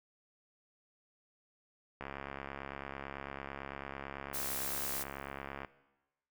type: click train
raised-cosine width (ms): 0.5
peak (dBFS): -26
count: 252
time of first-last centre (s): 2.01-5.648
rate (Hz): 69
type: noise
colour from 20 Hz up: blue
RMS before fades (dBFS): -38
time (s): 4.33-5.04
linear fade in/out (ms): 20
effects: noise-tail reverb RT60 1.0 s tail -17 dB re dry